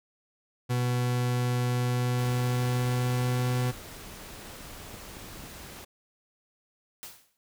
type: tone with pitch glide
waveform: 40% pulse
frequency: 123.3 to 124.8 Hz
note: B2 to B2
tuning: -2 to +19 cents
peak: -24 dBFS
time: 0.69-3.72 s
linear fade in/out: 20 ms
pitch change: +21 cents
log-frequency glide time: 1.72-3.41 s
type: noise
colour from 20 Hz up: pink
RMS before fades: -44 dBFS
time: 2.18-5.85 s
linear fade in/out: 10 ms
type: clicks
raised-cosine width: 3 ms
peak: -34 dBFS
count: 4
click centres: 4.942 / 5.169 / 5.244 / 5.438 s
type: noise with exponential decay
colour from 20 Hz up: white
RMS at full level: -39 dBFS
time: 7.03-7.37 s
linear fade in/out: 0 ms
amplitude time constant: 73 ms
effects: none